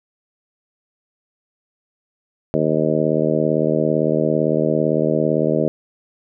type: harmonic tone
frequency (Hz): 77.78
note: D#2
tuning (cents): 0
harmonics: 2 / 3 / 4 / 5 / 6 / 7 / 8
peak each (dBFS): -23 / -23 / -23 / -23 / -23 / -23 / -23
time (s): 2.54-5.68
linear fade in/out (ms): 0
effects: none